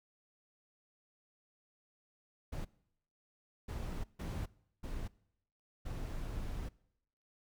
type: noise bursts at uneven times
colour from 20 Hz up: brown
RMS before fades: -40 dBFS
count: 5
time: 2.52-2.65 / 3.68-4.04 / 4.19-4.46 / 4.83-5.08 / 5.85-6.69 s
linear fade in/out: 10 ms
effects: noise-tail reverb RT60 0.8 s tail -23 dB re dry